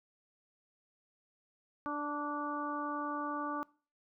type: harmonic tone with a mistuned harmonic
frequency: 293.7 Hz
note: D4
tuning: in tune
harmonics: 1 / 2 / 3 / 4 / 5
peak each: -39 / -44 / -42 / -38 / -46 dBFS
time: 1.86-3.63 s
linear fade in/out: 0 ms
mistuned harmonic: 4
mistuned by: -18 cents
effects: noise-tail reverb RT60 0.4 s tail -23 dB re dry